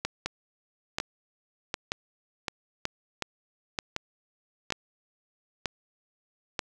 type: two click trains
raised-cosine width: 0.2 ms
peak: -11 / -12 dBFS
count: 8 / 7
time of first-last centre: 0.05-6.592 / 0.26-4.704 s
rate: 1.07 / 1.35 Hz
effects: none